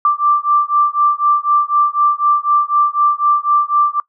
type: beating tone pair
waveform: sine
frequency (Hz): 1174.7 / 1178.7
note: D6 / D6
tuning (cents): 0 / +6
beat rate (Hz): 4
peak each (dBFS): -14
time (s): 0.05-4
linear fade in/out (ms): 2
effects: noise-tail reverb RT60 0.1 s tail -21 dB re dry